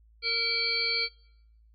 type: harmonic tone with a mistuned harmonic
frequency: 461.5 Hz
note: A#4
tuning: 17 cents flat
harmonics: 1 / 3 / 5 / 7 / 9 / 10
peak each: -39 / -41 / -30 / -40 / -33 / -29 dBFS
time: 0.22-1.09 s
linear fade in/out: 50 ms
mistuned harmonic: 10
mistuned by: -45 cents
effects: noise-tail reverb RT60 0.8 s tail -24 dB re dry + added 55 Hz sine -56 dBFS peak until 1.74 s